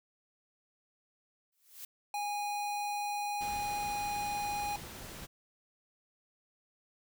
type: noise with exponential growth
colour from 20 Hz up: blue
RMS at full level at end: -42 dBFS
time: 1.52-1.85 s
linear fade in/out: 5 ms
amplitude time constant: 70 ms
type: tone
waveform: square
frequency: 823 Hz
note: G#5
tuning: 16 cents flat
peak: -34 dBFS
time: 2.14-4.76 s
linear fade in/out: 2 ms
type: noise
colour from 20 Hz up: pink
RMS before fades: -46 dBFS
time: 3.4-5.27 s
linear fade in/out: 20 ms
effects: none